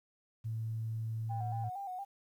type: tone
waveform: sine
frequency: 112 Hz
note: A2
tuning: 31 cents sharp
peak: -34 dBFS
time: 0.44-1.7 s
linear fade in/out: 20 ms
type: tone with vibrato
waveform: sine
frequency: 764 Hz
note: G5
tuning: 45 cents flat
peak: -38 dBFS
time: 1.29-2.05 s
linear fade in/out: 20 ms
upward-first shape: square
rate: 4.3 Hz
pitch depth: 68 cents each way
effects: tanh soft clip ceiling -26 dBFS + 11-bit